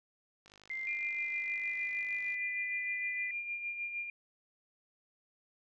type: click train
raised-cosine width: 0.2 ms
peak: -39 dBFS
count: 97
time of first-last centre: 0.46-2.342 s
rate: 51 Hz
type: tone with pitch glide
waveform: sine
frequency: 2093 to 2003 Hz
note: C7 to B6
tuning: 0 to +24 cents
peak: -36 dBFS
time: 0.7-3.31 s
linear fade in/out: 2 ms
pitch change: -76 cents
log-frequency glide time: 0.85-2.24 s
type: tone with tremolo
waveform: sine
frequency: 2400 Hz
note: D7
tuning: 37 cents sharp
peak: -34 dBFS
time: 0.87-4.1 s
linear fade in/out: 2 ms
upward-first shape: sine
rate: 6.5 Hz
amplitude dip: 50%
effects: none